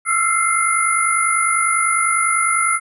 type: tone cluster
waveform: sine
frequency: 1317 / 1367 / 2095 / 9940 Hz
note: E6 / F6 / C7 / D#9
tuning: -2 / -37 / +2 / -3 cents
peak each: -20 dBFS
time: 0.05-2.8 s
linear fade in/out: 50 ms
effects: none